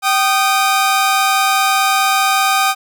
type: tone pair together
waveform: sawtooth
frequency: 774.9 / 1230 Hz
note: G5 / D#6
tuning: -20 / -20 cents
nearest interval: minor sixth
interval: 800 cents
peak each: -11 dBFS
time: 0.02-2.75 s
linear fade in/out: 50 ms
effects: none